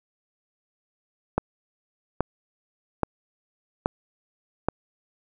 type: click train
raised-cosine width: 1 ms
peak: -7 dBFS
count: 5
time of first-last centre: 1.38-4.686 s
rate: 1.21 Hz
effects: none